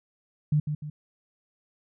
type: tone with echo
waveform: sine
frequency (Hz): 150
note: D3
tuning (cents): +37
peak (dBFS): -19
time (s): 0.52-0.6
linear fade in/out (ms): 5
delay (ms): 150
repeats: 2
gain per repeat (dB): -7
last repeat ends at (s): 0.9
effects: none